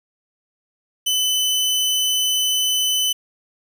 sawtooth tone, 3017 Hz, F#7, 33 cents sharp, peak -14 dBFS, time 1.06-3.13 s, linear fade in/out 10 ms, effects 8-bit

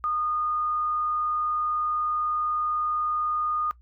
sine tone, 1226 Hz, D#6, 26 cents flat, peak -24 dBFS, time 0.04-3.71 s, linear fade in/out 0 ms, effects noise-tail reverb RT60 0.1 s tail -18 dB re dry + added 60 Hz sine -51 dBFS peak until 3.81 s

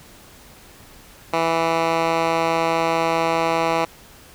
10% pulse tone with band-pass filter, 164.81 Hz, E3, in tune, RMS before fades -20 dBFS, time 1.33-3.85 s, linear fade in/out 5 ms, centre 1200 Hz, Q 0.61, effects pink hiss -46 dBFS RMS until 4.34 s

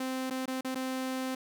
sawtooth tone with dropouts, 260 Hz, C4, 11 cents flat, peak -28 dBFS, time 0-1.35 s, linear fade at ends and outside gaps 5 ms, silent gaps 0.3-0.307 / 0.458-0.478 / 0.61-0.646 / 0.748-0.755 s, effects none

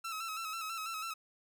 sawtooth tone with vibrato, 1310 Hz, E6, 11 cents flat, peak -34 dBFS, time 0.04-1.14 s, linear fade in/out 10 ms, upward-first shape square, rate 6.1 Hz, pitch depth 43 cents each way, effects none

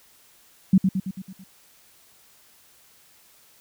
sine tone with echo, 189.5 Hz, F#3, 42 cents sharp, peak -11 dBFS, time 0.73-0.78 s, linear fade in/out 5 ms, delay 110 ms, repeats 6, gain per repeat -5 dB, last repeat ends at 1.44 s, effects white hiss -56 dBFS RMS until 3.6 s

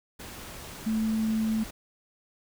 sine tone in noise, 220 Hz, A3, in tune, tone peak -24 dBFS, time 0.86-1.64 s, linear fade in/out 10 ms, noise pink, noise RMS -42 dBFS, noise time 0.19-1.71 s, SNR +15 dB, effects none

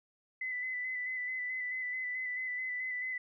sine tone with vibrato, 2009 Hz, B6, 29 cents sharp, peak -34 dBFS, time 0.41-3.18 s, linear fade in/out 5 ms, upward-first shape square, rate 4.6 Hz, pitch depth 21 cents each way, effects none

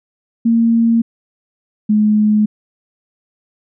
sine tone pair in turn, 230 / 212.1 Hz, A#3 / G#3, -23 / +37 cents, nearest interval minor second, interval 140 cents, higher first, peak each -9 dBFS, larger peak neither, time 0.45-1.02 / 1.89-2.46 s, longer neither, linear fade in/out 10 ms, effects none

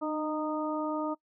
harmonic tone with a mistuned harmonic, 308.5 Hz, D#4, 15 cents flat, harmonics 1 / 2 / 3 / 4, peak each -32 / -35 / -37 / -38 dBFS, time 0.01-1.15 s, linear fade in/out 20 ms, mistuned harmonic 1, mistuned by -23 cents, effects noise-tail reverb RT60 0.1 s tail -22 dB re dry

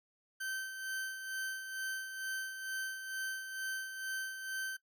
40% pulse tone with tremolo, 1547 Hz, G6, 23 cents flat, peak -35 dBFS, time 0.4-4.77 s, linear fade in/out 10 ms, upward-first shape sine, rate 2.2 Hz, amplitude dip 55%, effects noise-tail reverb RT60 0.1 s tail -18 dB re dry

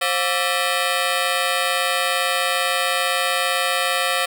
10% pulse ring-modulated tone, 622.3 Hz, D#5, in tune, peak -7 dBFS, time 0.01-4.26 s, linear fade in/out 10 ms, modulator 90 Hz, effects none

